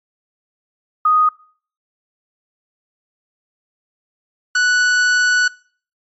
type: tone pair in turn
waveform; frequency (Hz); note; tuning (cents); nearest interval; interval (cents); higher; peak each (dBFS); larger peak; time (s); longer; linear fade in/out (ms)
sine / 45% pulse; 1244 / 1479.4; D#6 / F#6; -1 / -1; minor third; 300; second; -10 / -12; first; 1.05-1.29 / 4.55-5.48; second; 5
effects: noise-tail reverb RT60 0.5 s tail -24 dB re dry + MP3 32 kbps